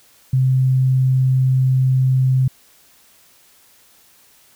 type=tone; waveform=sine; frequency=130.3 Hz; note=C3; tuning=7 cents flat; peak=-12 dBFS; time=0.33-2.48 s; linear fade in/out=5 ms; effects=white hiss -52 dBFS RMS until 4.55 s